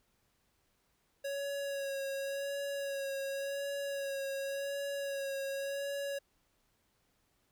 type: tone with vibrato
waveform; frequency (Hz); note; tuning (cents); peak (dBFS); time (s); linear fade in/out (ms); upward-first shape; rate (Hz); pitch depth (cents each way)
square; 554.4; C#5; 0; -36; 1.24-6.19; 10; sine; 0.9; 24
effects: pink hiss -75 dBFS RMS until 7.51 s